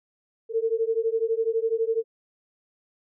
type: beating tone pair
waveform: sine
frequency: 445.9 / 457.9 Hz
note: A4 / A#4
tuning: +23 / -31 cents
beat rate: 12 Hz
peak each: -25 dBFS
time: 0.49-2.04 s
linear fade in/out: 50 ms
effects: none